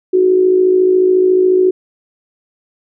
sine tone with amplitude modulation, 370 Hz, F#4, in tune, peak -5 dBFS, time 0.13-1.71 s, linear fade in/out 10 ms, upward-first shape sine, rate 54.1 Hz, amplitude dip 55%, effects none

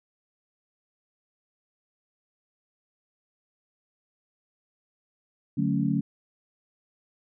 sine chord, D major seventh, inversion none, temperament equal, 146.83 / 185 / 220 / 277.2 Hz, D3 / F#3 / A3 / C#4, 0 / 0 / 0 / 0 cents, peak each -28 dBFS, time 5.57-6.01 s, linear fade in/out 10 ms, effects none

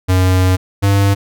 square tone pair in turn, 92.5 / 99.44 Hz, F#2 / G2, 0 / +25 cents, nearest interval minor second, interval 125 cents, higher second, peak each -10 dBFS, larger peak neither, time 0.08-0.57 / 0.82-1.15 s, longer first, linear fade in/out 20 ms, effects none

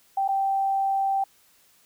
sine tone with dropouts, 781 Hz, G5, 7 cents flat, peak -21 dBFS, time 0.17-1.24 s, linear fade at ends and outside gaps 5 ms, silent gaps 0.279-0.287 s, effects white hiss -60 dBFS RMS until 1.85 s

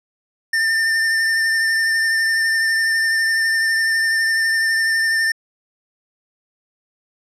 square tone with vibrato, 1799 Hz, A6, 38 cents sharp, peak -16 dBFS, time 0.53-5.32 s, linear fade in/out 5 ms, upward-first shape triangle, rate 12 Hz, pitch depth 21 cents each way, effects low-pass 9000 Hz 12 dB/octave

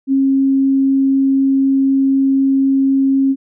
sine tone, 270.4 Hz, C#4, 43 cents flat, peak -10 dBFS, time 0.07-3.36 s, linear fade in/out 50 ms, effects none

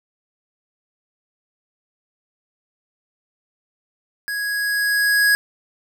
square tone with level ramp, 1661.2 Hz, G#6, in tune, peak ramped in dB -24 to -13 dBFS, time 4.28-5.35 s, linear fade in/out 0 ms, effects none

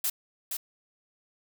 blue noise with echo, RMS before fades -28 dBFS, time 0.04-0.1 s, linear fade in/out 5 ms, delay 470 ms, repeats 1, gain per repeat -5 dB, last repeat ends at 0.57 s, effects none

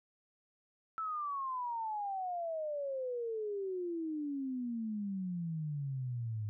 sine exponential sweep, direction down, 1326 to 103.83 Hz, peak -35 dBFS, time 0.98-6.49 s, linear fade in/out 0 ms, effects none

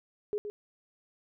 sine tone with echo, 415.3 Hz, G#4, in tune, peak -28 dBFS, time 0.33-0.38 s, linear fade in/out 0 ms, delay 120 ms, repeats 1, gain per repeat -7 dB, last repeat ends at 0.5 s, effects none

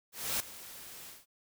white noise with ADSR envelope, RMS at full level -31 dBFS, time 0.12-1.26 s, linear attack 280 ms, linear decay 4 ms, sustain -17 dB, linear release 180 ms, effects none

